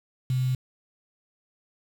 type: tone with quantisation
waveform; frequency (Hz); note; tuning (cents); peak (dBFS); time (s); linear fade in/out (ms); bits
sine; 128.5; C3; -31; -22; 0.3-0.55; 2; 7
effects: none